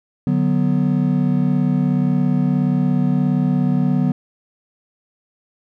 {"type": "chord", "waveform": "triangle", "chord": "B minor", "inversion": "first", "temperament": "just", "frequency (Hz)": [148.16, 185.21, 246.9], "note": ["D3", "F#3", "B3"], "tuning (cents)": [16, 2, 0], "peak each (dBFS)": -17, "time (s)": [0.27, 4.12], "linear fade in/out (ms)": 2, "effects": []}